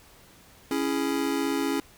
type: chord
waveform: square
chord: C# minor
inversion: none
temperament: just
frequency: 277.2 / 332.6 / 415.8 Hz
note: C#4 / E4 / G#4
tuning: 0 / +16 / +2 cents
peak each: -28 / -31 / -32 dBFS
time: 0.71-1.8 s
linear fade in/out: 2 ms
effects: pink hiss -54 dBFS RMS until 1.97 s